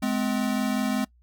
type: tone pair together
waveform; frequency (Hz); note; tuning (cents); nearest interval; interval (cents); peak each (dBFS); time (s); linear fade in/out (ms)
square; 211 / 256.3; G#3 / C4; +28 / -36; minor third; 336; -27; 0.02-1.05; 10
effects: noise-tail reverb RT60 0.1 s tail -22 dB re dry + added 60 Hz sine -56 dBFS peak until 1.22 s